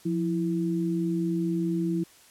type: tone pair together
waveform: sine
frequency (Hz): 174.8 / 330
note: F3 / E4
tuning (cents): +2 / +2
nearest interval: major seventh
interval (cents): 1100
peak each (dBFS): -27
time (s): 0.05-2.04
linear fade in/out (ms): 10
effects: white hiss -55 dBFS RMS until 2.3 s + low-pass 12000 Hz 12 dB/octave